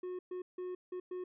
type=tone bursts at uneven times; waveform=triangle; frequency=363.8 Hz; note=F#4; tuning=29 cents flat; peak=-36 dBFS; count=5; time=0.03-0.19 / 0.31-0.42 / 0.58-0.75 / 0.92-1 / 1.11-1.24 s; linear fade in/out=5 ms; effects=resampled to 8000 Hz